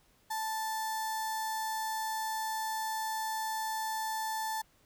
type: tone with notch filter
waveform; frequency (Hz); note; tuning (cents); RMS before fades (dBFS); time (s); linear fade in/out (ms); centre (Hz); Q
sawtooth; 880; A5; 0; -35; 0.3-4.62; 10; 2600; 1.1
effects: pink hiss -67 dBFS RMS until 4.85 s